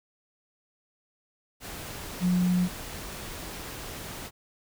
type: tone in noise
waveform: sine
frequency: 180.1 Hz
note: F#3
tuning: 46 cents flat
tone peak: -21 dBFS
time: 2.2-2.69 s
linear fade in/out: 50 ms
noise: pink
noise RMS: -39 dBFS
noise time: 1.6-4.31 s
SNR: +15 dB
effects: none